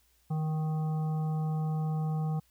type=harmonic tone with a mistuned harmonic; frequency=155.8 Hz; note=D#3; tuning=3 cents sharp; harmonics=1 / 3 / 5 / 7 / 8; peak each=-28 / -46 / -42 / -52 / -54 dBFS; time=0.3-2.4 s; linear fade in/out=10 ms; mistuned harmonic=3; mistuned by=+19 cents; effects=added 60 Hz sine -69 dBFS peak until 2.5 s + white hiss -69 dBFS RMS until 2.5 s